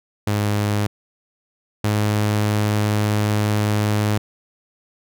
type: tone pair in turn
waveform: sawtooth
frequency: 103.83 / 105.22 Hz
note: G#2 / G#2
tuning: 0 / +23 cents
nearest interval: unison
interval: 23 cents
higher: second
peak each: -14 / -13 dBFS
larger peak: second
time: 0.27-0.87 / 1.84-4.18 s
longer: second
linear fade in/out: 5 ms
effects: none